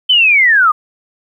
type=linear sweep; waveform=sine; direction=down; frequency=3091 to 1174.7 Hz; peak=-6 dBFS; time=0.09-0.72 s; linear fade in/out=10 ms; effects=8-bit